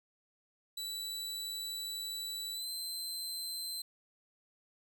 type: tone with pitch glide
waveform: sawtooth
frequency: 3951 to 4093 Hz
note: B7 to C8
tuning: 0 to -39 cents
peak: -35 dBFS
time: 0.77-3.82 s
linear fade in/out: 5 ms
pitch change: +61 cents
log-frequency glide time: 2.53-2.69 s
effects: none